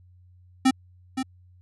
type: tone with echo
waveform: square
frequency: 261.6 Hz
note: C4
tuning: in tune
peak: -16 dBFS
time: 0.65-0.71 s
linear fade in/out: 10 ms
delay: 520 ms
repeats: 1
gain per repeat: -9 dB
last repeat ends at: 1.23 s
effects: added 90 Hz sine -51 dBFS peak until 1.61 s + resampled to 24000 Hz